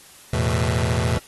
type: chord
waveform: sawtooth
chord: E suspended fourth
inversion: none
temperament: just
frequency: 82.41 / 109.88 / 123.61 Hz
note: E2 / A2 / B2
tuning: 0 / -2 / +2 cents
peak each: -19 dBFS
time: 0.33-1.18 s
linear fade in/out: 5 ms
effects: white hiss -47 dBFS RMS until 1.27 s + AAC 32 kbps